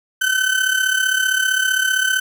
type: tone with amplitude modulation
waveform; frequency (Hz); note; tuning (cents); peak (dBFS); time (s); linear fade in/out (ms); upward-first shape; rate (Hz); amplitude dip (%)
35% pulse; 1526; G6; -47; -11; 0.21-2.2; 10; sine; 35.4; 65
effects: none